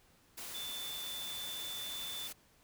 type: tone in noise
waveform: sine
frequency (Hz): 3520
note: A7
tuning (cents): 0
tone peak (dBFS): -41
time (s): 0.54-2.28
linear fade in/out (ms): 10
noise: white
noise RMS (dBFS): -45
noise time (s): 0.37-2.33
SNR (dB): +1
effects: pink hiss -67 dBFS RMS until 2.63 s